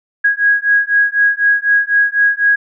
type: beating tone pair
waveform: sine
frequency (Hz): 1649 / 1653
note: G#6 / G#6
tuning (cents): -13 / -9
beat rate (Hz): 4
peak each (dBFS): -13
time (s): 0.24-2.56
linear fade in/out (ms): 10
effects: none